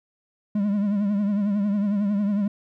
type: tone with vibrato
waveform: triangle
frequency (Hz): 203.8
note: G#3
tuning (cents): -32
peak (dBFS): -18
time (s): 0.55-2.48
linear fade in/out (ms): 5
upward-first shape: triangle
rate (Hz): 11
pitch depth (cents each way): 81
effects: none